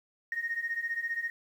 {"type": "beating tone pair", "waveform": "sine", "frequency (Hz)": [1848, 1863], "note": ["A#6", "A#6"], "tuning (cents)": [-16, -2], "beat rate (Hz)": 15, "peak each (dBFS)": [-35, -32], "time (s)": [0.32, 1.3], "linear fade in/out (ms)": 2, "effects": ["tanh soft clip ceiling -23 dBFS", "10-bit"]}